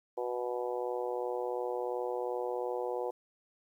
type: harmonic tone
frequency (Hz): 122.8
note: B2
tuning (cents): -9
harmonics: 3 / 4 / 5 / 6 / 7 / 8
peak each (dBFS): -38 / -35 / -43 / -42 / -42 / -47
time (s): 0.17-3.11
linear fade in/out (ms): 10
effects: 11-bit